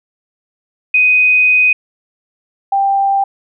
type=tone pair in turn; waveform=sine; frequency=2500 / 788.8 Hz; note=D#7 / G5; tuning=+8 / +11 cents; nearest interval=octave + minor sixth; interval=1997 cents; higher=first; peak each=-7 / -10 dBFS; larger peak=first; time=0.94-1.73 / 2.72-3.24 s; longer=first; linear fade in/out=5 ms; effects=none